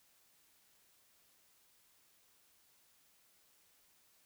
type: silence
effects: white hiss -70 dBFS RMS until 4.25 s